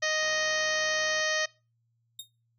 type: harmonic tone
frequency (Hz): 622.3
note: D#5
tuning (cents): 0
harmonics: 1 / 2 / 3 / 4 / 5 / 6 / 7 / 8 / 9 / 10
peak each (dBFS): -32 / -38 / -29 / -39 / -37 / -41 / -38 / -41 / -38 / -38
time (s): 0.02-1.46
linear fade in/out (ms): 10
type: click train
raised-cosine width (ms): 0.5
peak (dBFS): -32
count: 60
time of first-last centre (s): 0.23-1.2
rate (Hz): 60.8
type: tone with exponential decay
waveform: sawtooth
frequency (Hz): 3703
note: A#7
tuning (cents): -12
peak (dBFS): -31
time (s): 2.19-2.28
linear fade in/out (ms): 5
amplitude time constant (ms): 18
effects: noise-tail reverb RT60 0.3 s tail -22 dB re dry + added 116 Hz sine -70 dBFS peak until 2.58 s